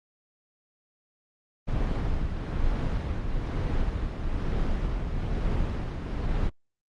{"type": "noise with tremolo", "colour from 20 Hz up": "brown", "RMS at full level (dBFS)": -25, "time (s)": [1.67, 6.5], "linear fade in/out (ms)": 20, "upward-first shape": "triangle", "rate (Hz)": 1.1, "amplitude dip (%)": 45, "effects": ["low-pass 4000 Hz 12 dB/octave", "Opus 24 kbps"]}